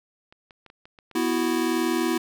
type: clicks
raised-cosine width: 0.3 ms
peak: -32 dBFS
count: 7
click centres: 0.325 / 0.508 / 0.663 / 0.701 / 0.855 / 0.988 / 1.113 s
type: chord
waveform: square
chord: B suspended fourth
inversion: none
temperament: equal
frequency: 246.9 / 329.6 / 370 Hz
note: B3 / E4 / F#4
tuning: 0 / 0 / 0 cents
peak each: -28 / -25 / -29 dBFS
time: 1.15-2.18 s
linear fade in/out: 5 ms
effects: none